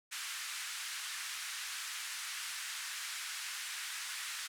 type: band-pass noise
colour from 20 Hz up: pink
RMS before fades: -42 dBFS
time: 0.11-4.48 s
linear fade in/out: 20 ms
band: 1400 to 11000 Hz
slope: 24 dB/octave
effects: none